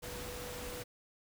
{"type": "tone in noise", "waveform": "sine", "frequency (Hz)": 491.6, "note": "B4", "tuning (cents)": -8, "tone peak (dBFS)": -46, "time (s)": [0.02, 0.84], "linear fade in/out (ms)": 20, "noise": "pink", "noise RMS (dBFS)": -44, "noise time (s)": [0.02, 0.84], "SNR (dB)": -5, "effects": []}